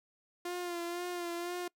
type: tone with vibrato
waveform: sawtooth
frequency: 349.2 Hz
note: F4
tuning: in tune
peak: -32 dBFS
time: 0.45-1.68 s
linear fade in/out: 5 ms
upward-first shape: sine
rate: 2 Hz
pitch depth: 36 cents each way
effects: noise-tail reverb RT60 0.1 s tail -24 dB re dry